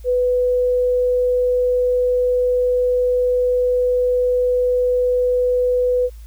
sine tone, 497.2 Hz, B4, 12 cents sharp, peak -14 dBFS, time 0.04-6.1 s, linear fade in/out 50 ms, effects added 55 Hz sine -34 dBFS peak until 6.26 s + white hiss -54 dBFS RMS until 6.26 s

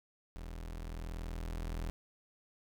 35% pulse tone with level ramp, 41.2 Hz, E1, in tune, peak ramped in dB -41 to -34 dBFS, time 0.36-1.9 s, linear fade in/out 0 ms, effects none

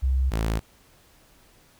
sine / sawtooth tone pair in turn, 65.5 / 55.08 Hz, C2 / A1, +2 / +3 cents, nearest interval minor third, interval 299 cents, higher first, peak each -19 dBFS, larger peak neither, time 0.02-0.31 / 0.31-0.6 s, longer neither, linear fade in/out 20 ms, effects pink hiss -57 dBFS RMS until 1.79 s

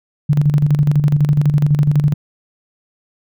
sine tone with tremolo, 146.83 Hz, D3, in tune, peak -8 dBFS, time 0.29-2.14 s, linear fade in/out 10 ms, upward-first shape square, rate 12 Hz, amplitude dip 60%, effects none

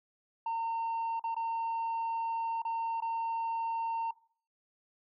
sine tone with dropouts, 913 Hz, A#5, 36 cents flat, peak -28 dBFS, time 0.46-4.11 s, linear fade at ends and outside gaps 5 ms, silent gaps 1.196-1.239 / 1.346-1.364 / 2.62-2.65 / 3.004-3.021 s, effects noise-tail reverb RT60 0.5 s tail -23 dB re dry + tanh soft clip ceiling -30 dBFS

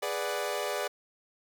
sawtooth chord, G# half-diminished seventh, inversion none, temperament equal, 415.3 / 493.9 / 587.3 / 740 Hz, G#4 / B4 / D5 / F#5, 0 / 0 / 0 / 0 cents, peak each -32 / -33 / -30 / -35 dBFS, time 0.02-0.88 s, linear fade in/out 10 ms, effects none

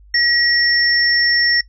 sine tone pair together, 1910 / 5430 Hz, A#6 / F8, +42 / -50 cents, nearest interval octave + tritone, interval 1808 cents, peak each -15 dBFS, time 0.14-1.61 s, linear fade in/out 5 ms, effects noise-tail reverb RT60 0.1 s tail -20 dB re dry + added 50 Hz sine -42 dBFS peak until 1.68 s

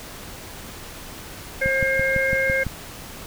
harmonic tone, 534 Hz, C5, 35 cents sharp, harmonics 1 / 3 / 4, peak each -23 / -23 / -23 dBFS, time 1.61-2.64 s, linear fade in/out 10 ms
click train, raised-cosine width 5 ms, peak -14 dBFS, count 7, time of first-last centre 1.66-2.667 s, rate 5.96 Hz
effects pink hiss -38 dBFS RMS until 3.26 s

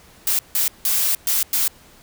blue noise bursts at uneven times, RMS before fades -19 dBFS, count 5, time 0.27-0.39 / 0.55-0.68 / 0.85-1.15 / 1.27-1.43 / 1.53-1.68 s, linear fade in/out 2 ms, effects pink hiss -49 dBFS RMS until 2.02 s

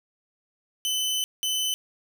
sawtooth tone bursts at uneven times, 3030 Hz, F#7, 40 cents sharp, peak -21 dBFS, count 2, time 0.85-1.24 / 1.43-1.74 s, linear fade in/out 0 ms, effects none

